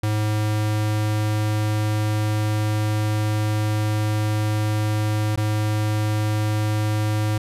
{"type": "tone with dropouts", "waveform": "square", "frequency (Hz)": 106.7, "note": "G#2", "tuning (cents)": 47, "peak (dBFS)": -20, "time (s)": [0.03, 7.38], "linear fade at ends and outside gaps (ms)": 5, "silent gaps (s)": [5.36, 5.374], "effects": ["resampled to 32000 Hz"]}